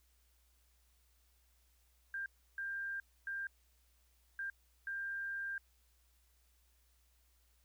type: tone bursts at uneven times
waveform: sine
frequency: 1592 Hz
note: G6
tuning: 26 cents sharp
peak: -38 dBFS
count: 5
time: 2.14-2.26 / 2.58-3 / 3.27-3.47 / 4.39-4.5 / 4.87-5.58 s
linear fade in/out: 2 ms
effects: added 60 Hz sine -70 dBFS peak until 7.64 s + white hiss -75 dBFS RMS until 7.64 s